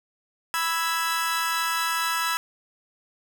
sawtooth chord, E major, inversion second, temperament equal, 987.8 / 1318.5 / 1661.2 Hz, B5 / E6 / G#6, 0 / 0 / 0 cents, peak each -25 / -23 / -26 dBFS, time 0.54-2.37 s, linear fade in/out 0 ms, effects none

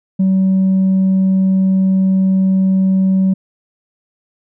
triangle tone with tanh clipping, 190 Hz, F#3, 46 cents sharp, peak -10 dBFS, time 0.19-3.34 s, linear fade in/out 10 ms, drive 6 dB, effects none

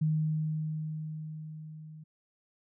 sine tone with level ramp, 155.56 Hz, D#3, in tune, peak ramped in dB -24 to -45 dBFS, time 0.01-2.04 s, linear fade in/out 10 ms, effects none

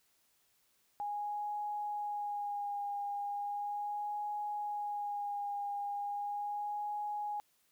sine tone with vibrato, 822 Hz, G#5, 18 cents flat, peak -35 dBFS, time 1-7.4 s, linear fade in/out 0 ms, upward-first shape sine, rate 0.37 Hz, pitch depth 21 cents each way, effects white hiss -73 dBFS RMS until 7.71 s

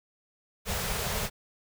pink band-stop noise, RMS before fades -31 dBFS, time 0.65-1.3 s, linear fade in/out 50 ms, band 220 to 380 Hz, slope 96 dB/octave, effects none

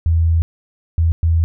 sine tone bursts at uneven times, 82.41 Hz, E2, in tune, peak -11 dBFS, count 3, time 0.06-0.42 / 0.98-1.12 / 1.23-1.44 s, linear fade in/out 0 ms, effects none

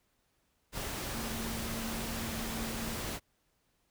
sine tone in noise, 226.3 Hz, A3, 49 cents sharp, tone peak -40 dBFS, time 1.11-2.98 s, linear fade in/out 50 ms, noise pink, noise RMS -38 dBFS, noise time 0.72-3.2 s, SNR -5 dB, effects pink hiss -75 dBFS RMS until 3.9 s

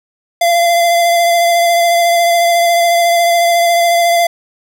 square tone with vibrato, 686 Hz, F5, 31 cents flat, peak -9 dBFS, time 0.41-4.27 s, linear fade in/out 5 ms, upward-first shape sine, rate 14 Hz, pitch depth 19 cents each way, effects none

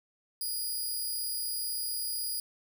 10% pulse tone, 4891 Hz, D#8, 31 cents flat, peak -25 dBFS, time 0.41-2.4 s, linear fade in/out 2 ms, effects none

